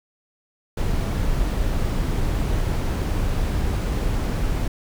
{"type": "noise", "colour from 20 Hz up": "brown", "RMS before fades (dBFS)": -22, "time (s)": [0.77, 4.68], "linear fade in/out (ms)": 5, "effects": []}